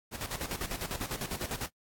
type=noise with tremolo; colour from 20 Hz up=pink; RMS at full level=-35 dBFS; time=0.11-1.7 s; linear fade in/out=50 ms; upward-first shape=square; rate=10 Hz; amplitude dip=70%; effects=noise-tail reverb RT60 0.1 s tail -24 dB re dry + AAC 64 kbps